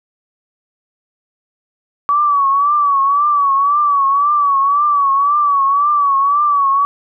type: tone with vibrato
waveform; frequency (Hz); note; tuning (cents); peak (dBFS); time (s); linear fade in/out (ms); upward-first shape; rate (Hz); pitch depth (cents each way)
sine; 1139; C#6; +47; -10; 2.09-6.85; 0; triangle; 1.9; 86
effects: none